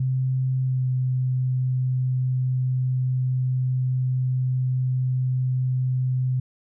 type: tone with pitch glide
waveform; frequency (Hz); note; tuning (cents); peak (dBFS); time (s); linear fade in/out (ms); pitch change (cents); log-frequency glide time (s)
sine; 130.1 to 128.23; C3 to C3; -9 to -35; -20; 0-6.4; 5; -26; 0.64-0.83
effects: none